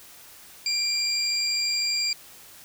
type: tone cluster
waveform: sine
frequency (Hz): 2364 / 4764 / 7390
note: D7 / D8 / A#8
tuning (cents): +11 / +24 / -16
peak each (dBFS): -31 / -24 / -32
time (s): 0.66-2.13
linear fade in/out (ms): 2
effects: white hiss -48 dBFS RMS until 2.64 s